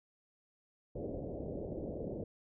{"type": "low-pass noise", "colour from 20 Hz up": "white", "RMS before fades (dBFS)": -41, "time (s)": [0.95, 2.24], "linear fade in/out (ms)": 5, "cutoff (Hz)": 590, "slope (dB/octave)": 48, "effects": []}